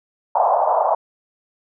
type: band-pass noise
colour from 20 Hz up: pink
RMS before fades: -17 dBFS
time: 0.35-0.95 s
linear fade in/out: 5 ms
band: 600 to 1000 Hz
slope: 48 dB/octave
effects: none